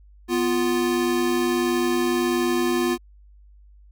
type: tone pair together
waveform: square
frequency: 247.7 / 349.2 Hz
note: B3 / F4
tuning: +5 / 0 cents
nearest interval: tritone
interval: 595 cents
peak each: -25 / -22 dBFS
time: 0.28-2.98 s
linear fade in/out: 50 ms
effects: added 50 Hz sine -47 dBFS peak until 3.91 s